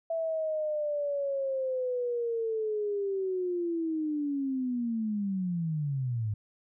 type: linear sweep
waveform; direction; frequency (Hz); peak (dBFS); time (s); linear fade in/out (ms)
sine; down; 662 to 102.2; -28; 0.1-6.34; 5
effects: none